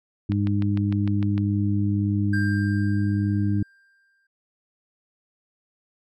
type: harmonic tone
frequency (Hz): 101.7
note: G#2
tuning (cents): -36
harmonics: 1 / 2 / 3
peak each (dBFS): -22 / -25 / -27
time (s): 0.29-3.63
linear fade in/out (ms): 5
type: click train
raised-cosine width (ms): 0.3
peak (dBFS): -20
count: 8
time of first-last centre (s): 0.32-1.379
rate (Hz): 6.61
type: tone with exponential decay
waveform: triangle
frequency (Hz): 1588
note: G6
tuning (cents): +22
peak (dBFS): -24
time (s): 2.33-4.27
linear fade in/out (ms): 5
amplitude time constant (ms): 420
effects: none